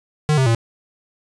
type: tone with pitch steps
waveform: square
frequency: 151.8 / 132.15 / 115.04 Hz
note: D#3 / C3 / A#2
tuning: -42 / +18 / -22 cents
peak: -14 dBFS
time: 0.29-0.548 s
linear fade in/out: 0 ms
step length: 86 ms
effects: resampled to 22050 Hz + 9-bit